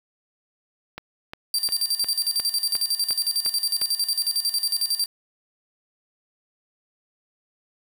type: click train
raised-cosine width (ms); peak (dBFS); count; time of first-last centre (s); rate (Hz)
0.3; -18; 9; 0.98-3.817; 2.82
type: tone with tremolo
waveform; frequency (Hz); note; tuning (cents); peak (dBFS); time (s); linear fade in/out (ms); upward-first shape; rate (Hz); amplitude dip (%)
sawtooth; 4699; D8; 0; -17; 1.54-5.06; 2; square; 11; 75
effects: 7-bit